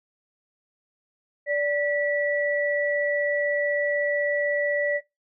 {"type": "tone pair together", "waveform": "sine", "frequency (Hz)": [582, 1951], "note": ["D5", "B6"], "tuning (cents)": [-16, -22], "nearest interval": "octave + major sixth", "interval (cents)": 2094, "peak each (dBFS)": [-23, -26], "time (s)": [1.46, 5.01], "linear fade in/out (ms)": 50, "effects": ["noise-tail reverb RT60 0.2 s tail -19 dB re dry"]}